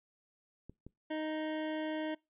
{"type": "clicks", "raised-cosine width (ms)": 3, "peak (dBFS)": -35, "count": 2, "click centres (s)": [0.696, 0.866]}
{"type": "tone", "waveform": "25% pulse", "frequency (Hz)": 311.1, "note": "D#4", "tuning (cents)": 0, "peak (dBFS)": -31, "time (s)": [1.1, 2.15], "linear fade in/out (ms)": 10}
{"effects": ["noise-tail reverb RT60 0.2 s tail -23 dB re dry", "resampled to 8000 Hz"]}